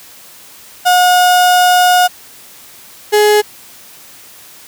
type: tone pair in turn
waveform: 35% pulse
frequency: 722 / 419.7 Hz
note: F#5 / G#4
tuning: -43 / +18 cents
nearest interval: major sixth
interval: 939 cents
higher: first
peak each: -5 dBFS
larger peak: neither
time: 0.85-2.08 / 3.12-3.42 s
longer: first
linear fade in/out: 20 ms
effects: white hiss -38 dBFS RMS until 4.67 s + high-pass 60 Hz 12 dB/octave